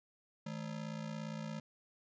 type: ring-modulated tone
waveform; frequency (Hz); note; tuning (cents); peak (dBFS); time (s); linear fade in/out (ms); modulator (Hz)
square; 186.9; F#3; +18; -38; 0.46-1.6; 5; 28.7
effects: resampled to 16000 Hz